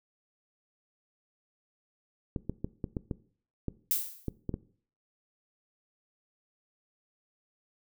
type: clicks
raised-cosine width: 3 ms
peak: -19 dBFS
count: 10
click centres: 2.362 / 2.496 / 2.645 / 2.842 / 2.968 / 3.112 / 3.683 / 4.283 / 4.493 / 4.541 s
type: noise with exponential decay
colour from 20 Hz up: violet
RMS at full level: -25 dBFS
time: 3.91-4.29 s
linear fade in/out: 0 ms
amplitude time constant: 81 ms
effects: noise-tail reverb RT60 0.5 s tail -19 dB re dry